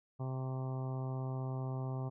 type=harmonic tone with a mistuned harmonic; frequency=130.81 Hz; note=C3; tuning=in tune; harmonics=1 / 2 / 3 / 4 / 5 / 6 / 7 / 8 / 9; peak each=-36 / -47 / -48 / -53 / -50 / -52 / -54 / -55 / -57 dBFS; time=0.19-2.1 s; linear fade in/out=20 ms; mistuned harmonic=9; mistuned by=-28 cents; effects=none